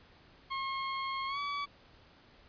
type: tone with pitch glide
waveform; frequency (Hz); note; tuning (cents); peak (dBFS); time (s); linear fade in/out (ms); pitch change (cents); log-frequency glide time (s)
sawtooth; 1078 to 1142.1; C#6 to D6; -49 to -49; -30; 0.5-1.66; 20; +100; 1.27-1.39
effects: pink hiss -60 dBFS RMS until 2.48 s + resampled to 11025 Hz